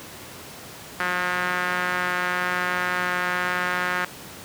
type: tone with band-pass filter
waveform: sawtooth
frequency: 179.8 Hz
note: F#3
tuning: 49 cents flat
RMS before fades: -25 dBFS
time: 1-4.05 s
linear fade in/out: 0 ms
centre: 1600 Hz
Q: 2.4
effects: pink hiss -40 dBFS RMS until 4.44 s + high-pass 100 Hz 12 dB/octave